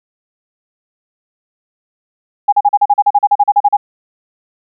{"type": "tone bursts", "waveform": "sine", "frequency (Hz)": 819, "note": "G#5", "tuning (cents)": -24, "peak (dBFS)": -5, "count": 16, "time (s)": [2.48, 3.77], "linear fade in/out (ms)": 10, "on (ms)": 45, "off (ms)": 38, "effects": []}